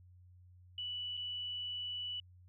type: tone with dropouts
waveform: sine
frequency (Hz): 2960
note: F#7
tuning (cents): 0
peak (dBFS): -38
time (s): 0.78-2.2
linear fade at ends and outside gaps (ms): 2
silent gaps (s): 1.17-1.174
effects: added 90 Hz sine -57 dBFS peak until 2.48 s